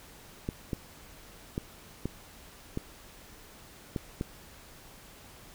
clicks, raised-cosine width 3 ms, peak -18 dBFS, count 7, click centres 0.489 / 0.732 / 1.579 / 2.056 / 2.774 / 3.962 / 4.211 s, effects pink hiss -52 dBFS RMS until 5.54 s

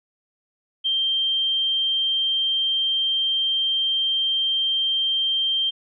sine tone, 3160 Hz, G7, 13 cents sharp, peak -19 dBFS, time 0.84-5.71 s, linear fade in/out 20 ms, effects none

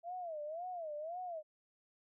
sine tone with vibrato, 659.3 Hz, E5, in tune, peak -40 dBFS, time 0.03-1.43 s, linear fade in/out 50 ms, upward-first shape sine, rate 1.9 Hz, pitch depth 190 cents each way, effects none

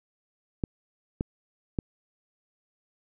clicks, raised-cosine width 3 ms, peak -14 dBFS, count 3, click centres 0.638 / 1.209 / 1.788 s, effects none

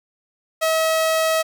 sawtooth tone, 642 Hz, E5, 46 cents flat, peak -13 dBFS, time 0.61-1.43 s, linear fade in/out 20 ms, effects none

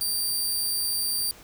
15% pulse tone, 4686 Hz, D8, 5 cents flat, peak -18 dBFS, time 0.01-1.31 s, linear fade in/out 0 ms, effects pink hiss -49 dBFS RMS until 1.43 s

